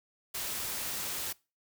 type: noise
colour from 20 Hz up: white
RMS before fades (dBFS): -36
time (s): 0.34-1.33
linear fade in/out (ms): 10
effects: noise-tail reverb RT60 0.3 s tail -23 dB re dry